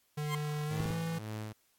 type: tone with exponential growth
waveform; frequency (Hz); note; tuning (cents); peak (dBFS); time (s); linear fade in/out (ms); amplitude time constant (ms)
20% pulse; 1051; C6; +7; -27; 0.17-0.35; 2; 37
type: tone with pitch glide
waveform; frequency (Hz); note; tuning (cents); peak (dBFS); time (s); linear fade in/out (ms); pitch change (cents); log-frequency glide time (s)
square; 149.5 to 164.93; D3 to E3; +31 to +1; -34; 0.17-1.19; 10; +170; 0.65-0.93
type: tone with tremolo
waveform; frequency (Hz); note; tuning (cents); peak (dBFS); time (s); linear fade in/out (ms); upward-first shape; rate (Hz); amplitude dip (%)
sawtooth; 108.1; A2; -30; -33; 0.7-1.53; 10; sine; 1.9; 70
type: clicks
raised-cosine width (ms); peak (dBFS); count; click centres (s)
3; -25; 3; 0.803 / 0.857 / 0.905
effects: white hiss -72 dBFS RMS until 1.78 s + AAC 64 kbps